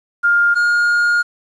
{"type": "tone pair in turn", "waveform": ["sine", "triangle"], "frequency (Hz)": [1407, 1422.5], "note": ["F6", "F6"], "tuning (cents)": [12, 31], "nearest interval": "unison", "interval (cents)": 19, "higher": "second", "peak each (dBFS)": -10, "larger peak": "neither", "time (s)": [[0.23, 0.55], [0.55, 1.23]], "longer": "second", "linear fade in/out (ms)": 20, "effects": ["resampled to 22050 Hz", "8-bit"]}